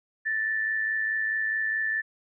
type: tone pair together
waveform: sine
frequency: 1760 / 1864.7 Hz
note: A6 / A#6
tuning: 0 / 0 cents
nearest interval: minor second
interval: 100 cents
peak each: -25 / -35 dBFS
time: 0.25-2.02 s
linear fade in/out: 20 ms
effects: none